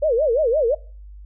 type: tone with vibrato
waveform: sine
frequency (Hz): 534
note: C5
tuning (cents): +35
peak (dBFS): -15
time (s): 0.02-0.75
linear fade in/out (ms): 10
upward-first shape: sine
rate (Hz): 5.8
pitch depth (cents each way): 300
effects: noise-tail reverb RT60 0.4 s tail -22 dB re dry + added 50 Hz sine -37 dBFS peak until 1.25 s